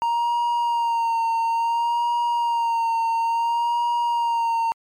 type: tone with vibrato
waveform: triangle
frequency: 932 Hz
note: A#5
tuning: 1 cent flat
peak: -17 dBFS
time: 0.02-4.72 s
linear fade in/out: 0 ms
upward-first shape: sine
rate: 0.58 Hz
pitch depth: 33 cents each way
effects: MP3 96 kbps